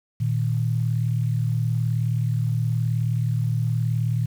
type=tone pair together; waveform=sine; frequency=116.54 / 155.56 Hz; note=A#2 / D#3; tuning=0 / 0 cents; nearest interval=perfect fourth; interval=500 cents; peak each=-21 / -26 dBFS; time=0.2-4.26 s; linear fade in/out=10 ms; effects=8-bit